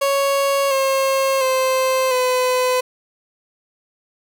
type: tone with pitch steps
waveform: 30% pulse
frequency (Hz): 554.4 / 537.7 / 521.5 / 505.8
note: C#5 / C5 / C5 / B4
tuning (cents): 0 / +47 / -6 / +41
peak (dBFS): -13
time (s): 0.01-2.81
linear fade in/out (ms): 10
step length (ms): 700
effects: none